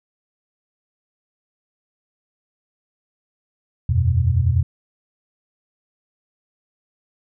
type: chord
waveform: sine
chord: E suspended second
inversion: none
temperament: equal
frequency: 82.41 / 92.5 / 123.47 Hz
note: E2 / F#2 / B2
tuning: 0 / 0 / 0 cents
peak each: -19 dBFS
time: 3.89-4.63 s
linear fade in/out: 5 ms
effects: none